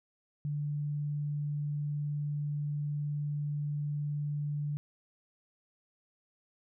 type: tone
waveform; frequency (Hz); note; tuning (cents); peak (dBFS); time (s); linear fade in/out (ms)
sine; 146.83; D3; 0; -31; 0.45-4.77; 0
effects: none